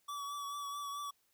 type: tone with vibrato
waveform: square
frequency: 1144 Hz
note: D6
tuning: 46 cents flat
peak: -40 dBFS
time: 0.08-1.11 s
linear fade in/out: 10 ms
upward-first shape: triangle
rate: 4.6 Hz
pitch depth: 32 cents each way
effects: white hiss -75 dBFS RMS until 1.33 s